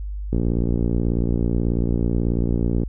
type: click train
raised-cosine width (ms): 3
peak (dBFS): -9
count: 147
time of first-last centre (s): 0.33-2.834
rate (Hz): 58.3
effects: added 50 Hz sine -26 dBFS peak until 2.88 s